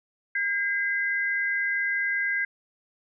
sine tone pair together, 1612.3 / 2037 Hz, G6 / C7, +48 / -47 cents, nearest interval major third, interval 405 cents, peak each -26 / -27 dBFS, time 0.35-2.45 s, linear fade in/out 5 ms, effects none

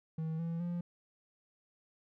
triangle tone with pitch steps, 160 / 166.79 / 173.88 Hz, D#3 / E3 / F3, +49 / +21 / -7 cents, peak -32 dBFS, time 0.18-0.81 s, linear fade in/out 5 ms, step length 210 ms, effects none

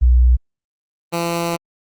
sine / 10% pulse tone pair in turn, 61.3 / 169.72 Hz, B1 / F3, -12 / -49 cents, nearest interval octave + tritone, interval 1763 cents, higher second, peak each -8 / -10 dBFS, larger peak first, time 0.01-0.37 / 1.12-1.57 s, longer second, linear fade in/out 20 ms, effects Opus 24 kbps

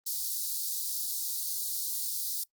white high-pass noise, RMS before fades -33 dBFS, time 0.06-2.44 s, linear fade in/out 10 ms, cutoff 4000 Hz, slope 48 dB/octave, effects noise-tail reverb RT60 0.1 s tail -22 dB re dry + Opus 32 kbps

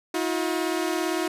sawtooth tone pair together, 320.7 / 358.5 Hz, E4 / F4, -48 / +45 cents, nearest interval major second, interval 193 cents, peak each -23 dBFS, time 0.14-1.28 s, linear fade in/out 5 ms, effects resampled to 32000 Hz

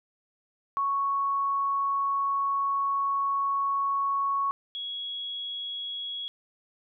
sine tone pair in turn, 1108.7 / 3333 Hz, C#6 / G#7, 0 / +5 cents, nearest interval octave + perfect fifth, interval 1905 cents, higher second, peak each -24 / -32 dBFS, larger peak first, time 0.77-4.51 / 4.75-6.28 s, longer first, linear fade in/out 0 ms, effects none

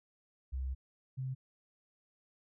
sine tone pair in turn, 65.41 / 130.82 Hz, C2 / C3, 0 / 0 cents, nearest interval octave, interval 1200 cents, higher second, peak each -34 / -35 dBFS, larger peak first, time 0.52-0.75 / 1.17-1.35 s, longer first, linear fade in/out 20 ms, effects none

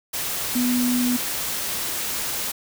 sine tone in noise, 246.9 Hz, B3, in tune, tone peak -19 dBFS, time 0.55-1.17 s, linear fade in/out 10 ms, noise white, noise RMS -27 dBFS, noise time 0.13-2.52 s, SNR +5 dB, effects none

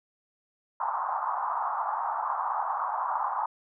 pink band-pass noise, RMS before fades -30 dBFS, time 0.8-3.46 s, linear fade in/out 5 ms, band 790 to 1200 Hz, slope 48 dB/octave, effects none

